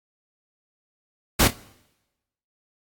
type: noise with echo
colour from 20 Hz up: pink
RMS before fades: -17 dBFS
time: 1.39-1.48 s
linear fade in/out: 10 ms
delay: 28 ms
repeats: 3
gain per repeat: -12 dB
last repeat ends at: 1.564 s
effects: noise-tail reverb RT60 1.0 s tail -23 dB re dry + AAC 64 kbps